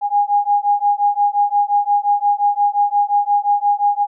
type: beating tone pair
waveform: sine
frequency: 816 / 821.7 Hz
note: G#5 / G#5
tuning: -31 / -19 cents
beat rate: 5.7 Hz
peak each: -16 / -16 dBFS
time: 0.01-4.07 s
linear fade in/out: 50 ms
effects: none